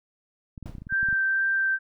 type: clicks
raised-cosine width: 5 ms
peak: -27 dBFS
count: 12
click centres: 0.578 / 0.627 / 0.659 / 0.695 / 0.752 / 0.783 / 0.82 / 0.869 / 0.925 / 1.03 / 1.087 / 1.128 s
type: noise with exponential decay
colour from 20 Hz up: brown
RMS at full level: -35 dBFS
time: 0.66-0.91 s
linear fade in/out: 0 ms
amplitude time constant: 54 ms
type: tone with vibrato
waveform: sine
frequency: 1568 Hz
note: G6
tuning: in tune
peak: -21 dBFS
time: 0.89-1.79 s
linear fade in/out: 50 ms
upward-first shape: triangle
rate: 2.1 Hz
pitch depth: 9 cents each way
effects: none